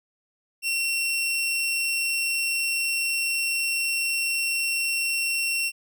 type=tone; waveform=sawtooth; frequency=2724 Hz; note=F7; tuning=44 cents flat; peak=-20 dBFS; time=0.62-5.72 s; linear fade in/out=50 ms; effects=none